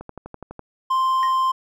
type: click train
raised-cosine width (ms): 1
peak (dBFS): -21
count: 8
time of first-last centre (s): 0.01-0.593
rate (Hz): 12
type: tone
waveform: triangle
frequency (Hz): 1046.5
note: C6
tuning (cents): 0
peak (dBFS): -15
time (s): 0.9-1.52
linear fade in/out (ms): 10
type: tone with exponential decay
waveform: triangle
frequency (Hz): 1864.7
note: A#6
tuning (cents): 0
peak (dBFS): -24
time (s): 1.23-1.36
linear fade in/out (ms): 0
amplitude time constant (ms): 28
effects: none